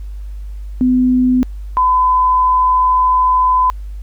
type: tone pair in turn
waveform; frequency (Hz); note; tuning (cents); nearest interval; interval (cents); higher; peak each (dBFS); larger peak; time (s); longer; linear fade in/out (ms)
sine; 252.7 / 1010.8; B3 / B5; +40 / +40; 2 octaves; 2400; second; -9; neither; 0.81-1.43 / 1.77-3.7; second; 0
effects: added 50 Hz sine -24 dBFS peak until 4.02 s + pink hiss -54 dBFS RMS until 4.02 s